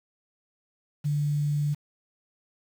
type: tone with quantisation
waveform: sine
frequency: 146.83 Hz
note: D3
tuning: in tune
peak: -23 dBFS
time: 1.04-1.75 s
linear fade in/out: 20 ms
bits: 8
effects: none